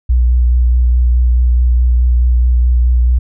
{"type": "tone with vibrato", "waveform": "sine", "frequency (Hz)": 60.9, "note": "B1", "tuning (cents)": -24, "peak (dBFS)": -7, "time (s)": [0.09, 3.19], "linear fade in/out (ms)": 10, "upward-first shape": "sine", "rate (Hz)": 4.7, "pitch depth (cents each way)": 21, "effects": []}